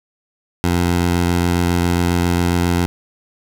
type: tone with vibrato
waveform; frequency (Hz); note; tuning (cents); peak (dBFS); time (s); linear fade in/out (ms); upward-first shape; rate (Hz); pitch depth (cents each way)
15% pulse; 87.31; F2; 0; -8; 0.64-2.86; 0; triangle; 7.5; 11
effects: none